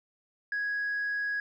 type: tone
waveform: sine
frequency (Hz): 1661.2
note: G#6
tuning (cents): 0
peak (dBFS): -27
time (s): 0.52-1.4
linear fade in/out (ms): 2
effects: tanh soft clip ceiling -26 dBFS